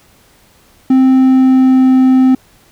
triangle tone with pitch glide, 261.6 to 259.6 Hz, C4 to C4, 0 to -13 cents, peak -3 dBFS, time 0.9-2.35 s, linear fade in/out 5 ms, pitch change -13 cents, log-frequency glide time 1.09-1.94 s, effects pink hiss -48 dBFS RMS until 2.71 s

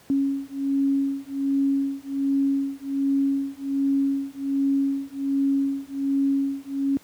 sine beating tone pair, 274.9 / 276.2 Hz, C#4 / C#4, -14 / -6 cents, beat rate 1.3 Hz, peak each -24 dBFS, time 0.1-6.97 s, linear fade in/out 0 ms, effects pink hiss -53 dBFS RMS until 7.03 s + high-pass 80 Hz 12 dB/octave

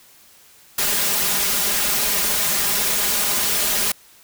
white noise with comb filter, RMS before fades -20 dBFS, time 0.78-3.92 s, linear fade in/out 5 ms, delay 4.9 ms, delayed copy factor +1, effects white hiss -50 dBFS RMS until 4.23 s

